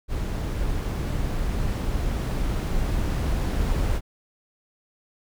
brown noise with level ramp, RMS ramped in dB -27 to -23 dBFS, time 0.08-4.01 s, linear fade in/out 50 ms, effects none

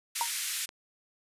white band-pass noise, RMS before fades -34 dBFS, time 0.15-0.66 s, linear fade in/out 10 ms, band 1600 to 12000 Hz, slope 24 dB/octave
sine tone with exponential decay, 936 Hz, A#5, 7 cents sharp, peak -23 dBFS, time 0.21-0.31 s, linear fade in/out 1 ms, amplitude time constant 20 ms
click, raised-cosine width 0.2 ms, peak -27 dBFS, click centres 0.691 s
effects resampled to 32000 Hz

